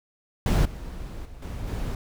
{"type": "noise with level steps", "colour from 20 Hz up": "brown", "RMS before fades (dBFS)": [-19, -36, -43, -33, -29], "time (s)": [0.46, 1.95], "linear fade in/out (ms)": 2, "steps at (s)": [0.65, 1.25, 1.42, 1.67], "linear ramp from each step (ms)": 5, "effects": []}